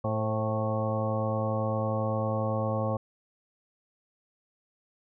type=harmonic tone with a mistuned harmonic; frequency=110 Hz; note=A2; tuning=in tune; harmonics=1 / 2 / 3 / 4 / 5 / 6 / 7 / 8 / 10; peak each=-30 / -34 / -41 / -41 / -31 / -39 / -38 / -41 / -37 dBFS; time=0.04-2.97 s; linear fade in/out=5 ms; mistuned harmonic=5; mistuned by=-39 cents; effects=none